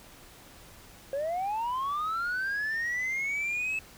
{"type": "linear sweep", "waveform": "sine", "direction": "up", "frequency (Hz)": [535, 2615], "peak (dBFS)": -26, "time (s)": [1.13, 3.79], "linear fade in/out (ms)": 2, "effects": ["tanh soft clip ceiling -27 dBFS", "pink hiss -52 dBFS RMS until 3.97 s"]}